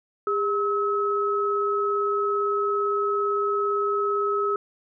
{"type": "tone pair together", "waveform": "sine", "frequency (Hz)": [405.7, 1288], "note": ["G#4", "E6"], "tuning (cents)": [-41, -41], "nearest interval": "octave + minor sixth", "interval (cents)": 2000, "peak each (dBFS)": -24, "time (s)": [0.27, 4.56], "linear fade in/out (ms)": 2, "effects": []}